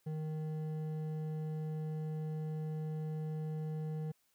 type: tone with hard clipping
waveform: sine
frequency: 155.6 Hz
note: D#3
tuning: in tune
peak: -38 dBFS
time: 0.06-4.12 s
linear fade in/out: 10 ms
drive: 8 dB
effects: white hiss -75 dBFS RMS until 4.34 s